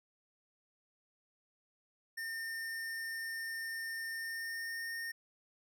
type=tone with pitch glide; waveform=square; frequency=1814 to 1834 Hz; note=A#6 to A#6; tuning=-48 to -29 cents; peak=-39 dBFS; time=2.17-5.12 s; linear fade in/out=10 ms; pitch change=+19 cents; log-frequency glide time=4.12-4.96 s; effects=none